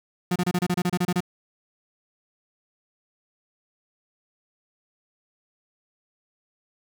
35% pulse tone bursts, 178.5 Hz, F3, 38 cents sharp, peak -19 dBFS, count 12, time 0.31-1.205 s, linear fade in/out 5 ms, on 48 ms, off 29 ms, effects none

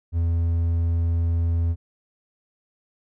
triangle tone, 84 Hz, E2, 33 cents sharp, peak -17 dBFS, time 0.12-1.76 s, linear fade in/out 50 ms, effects none

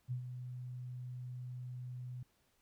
sine tone with ADSR envelope, 125 Hz, B2, 21 cents sharp, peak -34 dBFS, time 0.08-2.23 s, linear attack 35 ms, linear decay 99 ms, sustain -8 dB, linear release 4 ms, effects pink hiss -75 dBFS RMS until 2.61 s

